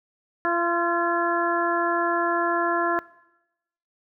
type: harmonic tone with a mistuned harmonic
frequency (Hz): 341.6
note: F4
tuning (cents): -38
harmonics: 1 / 2 / 3 / 4 / 5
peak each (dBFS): -27 / -27 / -27 / -27 / -27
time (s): 0.45-2.99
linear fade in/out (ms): 0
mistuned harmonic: 3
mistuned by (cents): +24
effects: noise-tail reverb RT60 0.9 s tail -21 dB re dry